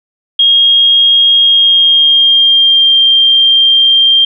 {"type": "tone with pitch glide", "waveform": "sine", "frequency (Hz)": [3257, 3181], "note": ["G#7", "G7"], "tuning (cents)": [-34, 25], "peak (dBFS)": -4, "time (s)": [0.39, 4.25], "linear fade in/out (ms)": 5, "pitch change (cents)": -41, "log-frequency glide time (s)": [1.38, 2.99], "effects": []}